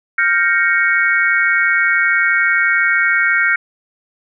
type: chord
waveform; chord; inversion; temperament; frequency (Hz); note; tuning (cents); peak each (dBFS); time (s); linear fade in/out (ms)
sine; G half-diminished seventh; third; equal; 1396.9 / 1568 / 1864.7 / 2217; F6 / G6 / Bb6 / Db7; 0 / 0 / 0 / 0; -17; 0.18-3.56; 5
effects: none